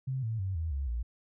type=tone with pitch steps; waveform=sine; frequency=131.6 / 111.95 / 95.23 / 81.01 / 68.91 / 58.62 Hz; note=C3 / A2 / G2 / E2 / C#2 / A#1; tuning=+10 / +30 / -50 / -30 / -10 / +10 cents; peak=-30 dBFS; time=0.07-1.03 s; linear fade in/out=10 ms; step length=160 ms; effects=none